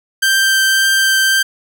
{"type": "tone with vibrato", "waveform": "sawtooth", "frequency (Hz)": 1568, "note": "G6", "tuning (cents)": 0, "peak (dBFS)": -7, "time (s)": [0.22, 1.43], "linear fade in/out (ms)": 10, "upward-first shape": "triangle", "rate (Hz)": 1.8, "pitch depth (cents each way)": 9, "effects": []}